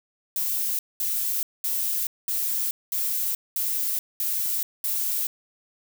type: noise bursts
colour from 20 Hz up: violet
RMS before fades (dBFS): -26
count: 8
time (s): 0.36-5.27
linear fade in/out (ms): 2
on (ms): 430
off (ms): 210
effects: none